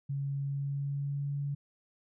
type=tone with pitch glide; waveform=sine; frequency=139.4 to 142.08 Hz; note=C#3 to C#3; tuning=+10 to +43 cents; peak=-31 dBFS; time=0.09-1.55 s; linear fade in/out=10 ms; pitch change=+33 cents; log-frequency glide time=0.4-1.35 s; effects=none